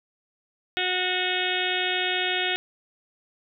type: harmonic tone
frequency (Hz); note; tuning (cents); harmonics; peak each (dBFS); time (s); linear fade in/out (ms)
365.9; F#4; -19; 1 / 2 / 4 / 5 / 6 / 7 / 8 / 9 / 10; -32 / -32 / -32 / -32 / -32 / -32 / -32 / -32 / -32; 0.77-2.56; 0
effects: none